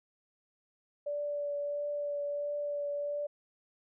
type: tone with vibrato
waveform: sine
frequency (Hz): 580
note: D5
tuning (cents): -22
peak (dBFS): -32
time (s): 1.06-3.27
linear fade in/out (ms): 10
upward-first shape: triangle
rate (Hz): 1.5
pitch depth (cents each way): 14
effects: none